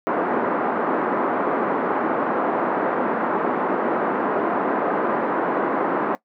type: band-pass noise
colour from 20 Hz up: pink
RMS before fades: -22 dBFS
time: 0.07-6.15 s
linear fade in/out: 0 ms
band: 250 to 1400 Hz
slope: 24 dB/octave
effects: noise-tail reverb RT60 0.1 s tail -18 dB re dry